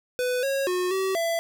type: tone with pitch steps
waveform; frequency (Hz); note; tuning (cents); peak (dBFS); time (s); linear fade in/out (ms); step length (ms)
square; 498.6 / 547 / 362.5 / 382 / 669; B4 / C#5 / F#4 / G4 / E5; +16 / -23 / -35 / -45 / +25; -24; 0.19-1.39; 0; 240
effects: none